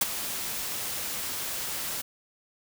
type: noise with ADSR envelope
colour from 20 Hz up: white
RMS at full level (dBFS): -21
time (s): 0.01-2.02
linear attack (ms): 7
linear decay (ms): 23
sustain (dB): -12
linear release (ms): 12
effects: none